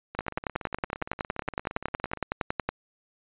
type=two click trains; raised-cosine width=0.5 ms; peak=-22 / -11 dBFS; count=36 / 28; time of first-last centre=0.15-2.173 / 0.19-2.69 s; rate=17.3 / 10.8 Hz; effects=resampled to 8000 Hz